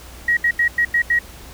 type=tone bursts at uneven times; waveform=sine; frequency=1900 Hz; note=A#6; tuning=33 cents sharp; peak=-13 dBFS; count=6; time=0.28-0.37 / 0.44-0.51 / 0.59-0.68 / 0.78-0.85 / 0.94-1.02 / 1.1-1.19 s; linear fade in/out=5 ms; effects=added 60 Hz sine -41 dBFS peak until 1.53 s + pink hiss -41 dBFS RMS until 1.53 s